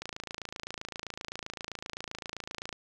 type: click train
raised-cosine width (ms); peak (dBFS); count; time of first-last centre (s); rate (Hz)
0.2; -20; 76; 0.02-2.728; 27.7
effects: none